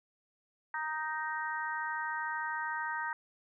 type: harmonic tone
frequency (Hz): 311.1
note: D#4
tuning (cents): 0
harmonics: 3 / 4 / 5 / 6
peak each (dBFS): -37 / -42 / -38 / -40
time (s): 0.74-3.13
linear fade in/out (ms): 2
effects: none